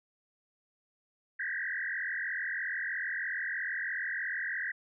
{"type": "tone with frequency modulation", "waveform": "sine", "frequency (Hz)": 1760, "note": "A6", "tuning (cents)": 0, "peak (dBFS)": -32, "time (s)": [1.39, 4.72], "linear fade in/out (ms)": 10, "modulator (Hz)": 43.1, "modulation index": 4.8, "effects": []}